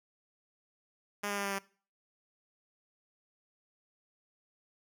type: tone with pitch steps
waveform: 5% pulse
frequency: 204.6 / 202.5 / 200.4 / 198.32 / 196.27 Hz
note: G#3 / G#3 / G3 / G3 / G3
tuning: -26 / -43 / +38 / +20 / +2 cents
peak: -22 dBFS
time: 1.23-1.59 s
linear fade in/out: 10 ms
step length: 72 ms
effects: noise-tail reverb RT60 0.4 s tail -21 dB re dry